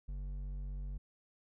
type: tone with hard clipping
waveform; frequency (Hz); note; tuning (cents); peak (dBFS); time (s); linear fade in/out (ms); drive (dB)
sine; 47.94; G1; -38; -40; 0.08-0.98; 10; 7
effects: none